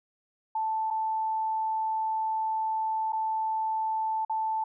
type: tone with dropouts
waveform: sine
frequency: 880 Hz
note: A5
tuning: in tune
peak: -26 dBFS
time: 0.55-4.64 s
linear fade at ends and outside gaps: 5 ms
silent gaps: 0.904-0.908 / 3.123-3.13 / 4.25-4.296 s
effects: none